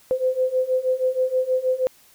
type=beating tone pair; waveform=sine; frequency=510 / 516.3 Hz; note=C5 / C5; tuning=-44 / -23 cents; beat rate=6.3 Hz; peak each=-23 / -21 dBFS; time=0.11-1.87 s; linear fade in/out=0 ms; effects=white hiss -54 dBFS RMS until 2.14 s